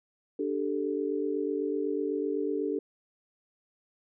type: chord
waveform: sine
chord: D suspended fourth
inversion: none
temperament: equal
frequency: 293.7 / 392 / 440 Hz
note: D4 / G4 / A4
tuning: 0 / 0 / 0 cents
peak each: -32 dBFS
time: 0.39-2.79 s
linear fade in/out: 5 ms
effects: none